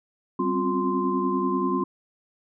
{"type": "tone cluster", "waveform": "sine", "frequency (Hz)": [194.2, 260.4, 270.7, 355.4, 1042], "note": ["G3", "C4", "C#4", "F4", "C6"], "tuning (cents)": [-16, -8, -41, 30, -7], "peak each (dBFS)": [-29, -28, -31, -27, -27], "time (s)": [0.39, 1.84], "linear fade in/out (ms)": 5, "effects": []}